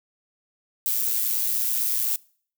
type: noise with amplitude modulation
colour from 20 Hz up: violet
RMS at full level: -22 dBFS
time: 0.86-2.16 s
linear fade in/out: 0 ms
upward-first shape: sine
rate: 116 Hz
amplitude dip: 50%
effects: noise-tail reverb RT60 0.5 s tail -24 dB re dry